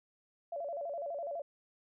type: tone with vibrato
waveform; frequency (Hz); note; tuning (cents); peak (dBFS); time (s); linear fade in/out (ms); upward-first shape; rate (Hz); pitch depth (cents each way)
sine; 622.3; D#5; 0; -36; 0.52-1.42; 5; square; 12; 150
effects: none